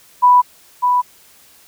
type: tone with echo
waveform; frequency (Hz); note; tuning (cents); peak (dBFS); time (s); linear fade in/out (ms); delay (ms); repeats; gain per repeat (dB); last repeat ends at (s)
sine; 988; B5; 0; -6; 0.22-0.42; 20; 600; 1; -5; 1.02
effects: white hiss -48 dBFS RMS until 1.67 s